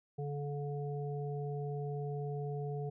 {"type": "harmonic tone", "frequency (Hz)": 144, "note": "D3", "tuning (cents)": -34, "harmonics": [1, 3, 5], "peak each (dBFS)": [-37, -41, -47], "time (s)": [0.18, 2.9], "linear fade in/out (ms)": 10, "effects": []}